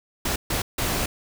pink noise bursts at uneven times, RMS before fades -25 dBFS, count 3, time 0.25-0.36 / 0.5-0.62 / 0.78-1.06 s, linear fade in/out 5 ms, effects none

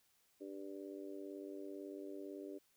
harmonic tone, 98 Hz, G2, in tune, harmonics 3 / 4 / 5 / 6, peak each -49 / -49 / -56 / -55 dBFS, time 0.4-2.59 s, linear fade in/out 20 ms, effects white hiss -75 dBFS RMS until 2.76 s

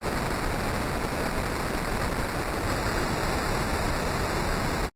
pink noise with sample-and-hold, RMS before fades -27 dBFS, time 0.01-4.9 s, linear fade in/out 50 ms, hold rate 3150 Hz, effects low-pass 12000 Hz 12 dB/octave + Opus 24 kbps

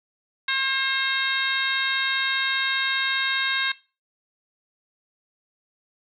harmonic tone with a mistuned harmonic, 535 Hz, C5, 38 cents sharp, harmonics 2 / 3 / 4 / 5 / 6 / 7 / 8, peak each -32 / -26 / -28 / -32 / -34 / -28 / -36 dBFS, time 0.48-3.72 s, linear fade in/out 5 ms, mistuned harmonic 8, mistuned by -16 cents, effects noise-tail reverb RT60 0.3 s tail -18 dB re dry

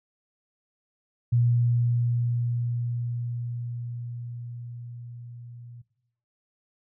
sine tone with level ramp, 119.7 Hz, A#2, 46 cents sharp, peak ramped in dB -18 to -42 dBFS, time 1.32-5.82 s, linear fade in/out 10 ms, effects noise-tail reverb RT60 0.8 s tail -18 dB re dry

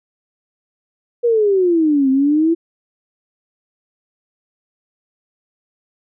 sine exponential two-way sweep, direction down then up, 485.8 to 261.6 to 338.7 Hz, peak -11 dBFS, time 1.23-2.55 s, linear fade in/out 20 ms, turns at 2.1 s, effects none

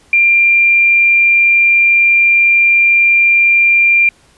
sine tone, 2383 Hz, D7, 25 cents sharp, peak -6 dBFS, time 0.13-4.09 s, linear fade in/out 2 ms, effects pink hiss -49 dBFS RMS until 4.37 s + resampled to 24000 Hz

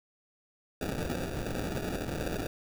blue noise with sample-and-hold, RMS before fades -34 dBFS, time 0.81-2.47 s, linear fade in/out 5 ms, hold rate 1050 Hz, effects none

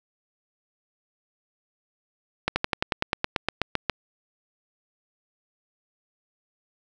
slowing click train, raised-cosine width 0.3 ms, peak -6 dBFS, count 14, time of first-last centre 2.48-3.897 s, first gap 80 ms, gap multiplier 1.05, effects none

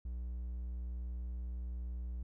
triangle tone, 60.6 Hz, B1, 32 cents flat, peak -36 dBFS, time 0.05-2.23 s, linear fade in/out 5 ms, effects none

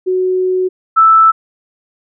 sine tone pair in turn, 370 / 1318.5 Hz, F#4 / E6, 0 / 0 cents, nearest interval octave + minor seventh, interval 2200 cents, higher second, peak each -11 / -4 dBFS, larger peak second, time 0.06-0.69 / 0.96-1.32 s, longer first, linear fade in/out 20 ms, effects none

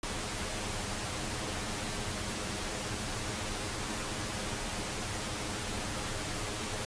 pink noise with comb filter, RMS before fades -36 dBFS, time 0.03-6.85 s, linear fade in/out 2 ms, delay 9.6 ms, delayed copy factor +0.55, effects resampled to 22050 Hz

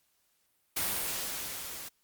white noise with level ramp, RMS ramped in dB -30 to -43 dBFS, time 0.76-1.89 s, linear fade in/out 10 ms, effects white hiss -73 dBFS RMS until 2.03 s + Opus 48 kbps

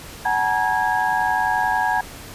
sine tone cluster, 746 / 856 / 947 / 1646 Hz, F#5 / A5 / A#5 / G#6, +14 / -48 / +27 / -16 cents, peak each -23 dBFS, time 0.25-2.01 s, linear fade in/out 5 ms, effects pink hiss -38 dBFS RMS until 2.34 s + resampled to 32000 Hz

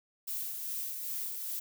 violet noise with tremolo, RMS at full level -36 dBFS, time 0.27-1.6 s, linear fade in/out 10 ms, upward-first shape sine, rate 2.5 Hz, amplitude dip 35%, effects none

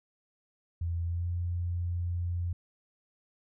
sine tone with pitch glide, 84.8 to 87.28 Hz, E2 to F2, +50 to -1 cents, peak -29 dBFS, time 0.81-2.53 s, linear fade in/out 5 ms, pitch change +49 cents, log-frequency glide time 1.05-1.28 s, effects none

